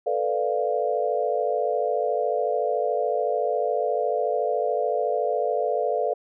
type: chord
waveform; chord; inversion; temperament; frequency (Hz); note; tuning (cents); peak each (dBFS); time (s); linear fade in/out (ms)
sine; B half-diminished seventh; third; equal; 440 / 493.9 / 587.3 / 698.5; A4 / B4 / D5 / F5; 0 / 0 / 0 / 0; -27; 0.06-6.14; 10
effects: none